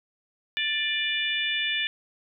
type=harmonic tone with a mistuned harmonic; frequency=587.3 Hz; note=D5; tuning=in tune; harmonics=3 / 4 / 5 / 6; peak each=-30 / -30 / -30 / -30 dBFS; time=0.57-1.87 s; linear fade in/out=0 ms; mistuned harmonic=4; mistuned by=+27 cents; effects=none